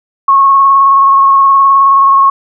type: tone with vibrato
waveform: sine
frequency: 1095 Hz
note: C#6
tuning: 22 cents flat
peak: -3 dBFS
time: 0.28-2.3 s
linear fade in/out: 5 ms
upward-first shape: sine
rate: 19 Hz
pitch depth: 22 cents each way
effects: none